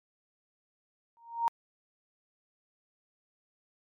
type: tone with exponential growth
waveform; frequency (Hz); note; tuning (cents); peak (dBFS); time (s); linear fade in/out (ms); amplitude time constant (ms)
sine; 930; A#5; -4; -21; 1.17-1.48; 0; 66
effects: MP3 64 kbps